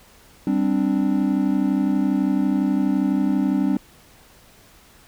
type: chord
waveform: triangle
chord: G suspended fourth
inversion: none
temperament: equal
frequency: 196 / 261.6 / 293.7 Hz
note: G3 / C4 / D4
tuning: 0 / 0 / 0 cents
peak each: -20 dBFS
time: 0.47-3.77 s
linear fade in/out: 2 ms
effects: pink hiss -51 dBFS RMS until 5.07 s